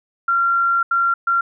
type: tone bursts at uneven times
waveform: sine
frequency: 1376 Hz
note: F6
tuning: 26 cents flat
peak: -14 dBFS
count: 3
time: 0.28-0.83 / 0.91-1.14 / 1.27-1.41 s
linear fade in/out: 5 ms
effects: none